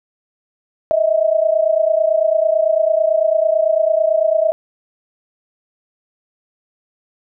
sine tone pair together, 625 / 654 Hz, D#5 / E5, +8 / -14 cents, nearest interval minor second, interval 78 cents, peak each -15 dBFS, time 0.91-4.52 s, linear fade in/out 0 ms, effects none

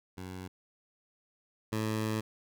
15% pulse tone pair in turn, 92.5 / 109.18 Hz, F#2 / A2, 0 / -13 cents, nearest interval minor third, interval 287 cents, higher second, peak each -34 / -24 dBFS, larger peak second, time 0.17-0.48 / 1.72-2.21 s, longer second, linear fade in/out 10 ms, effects none

